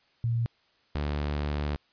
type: tone pair in turn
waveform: sine / sawtooth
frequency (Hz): 116.54 / 73.42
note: A#2 / D2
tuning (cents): 0 / 0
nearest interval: minor sixth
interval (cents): 800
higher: first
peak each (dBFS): -24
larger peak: neither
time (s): 0.24-0.46 / 0.95-1.76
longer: second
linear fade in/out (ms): 0
effects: white hiss -66 dBFS RMS until 1.92 s + resampled to 11025 Hz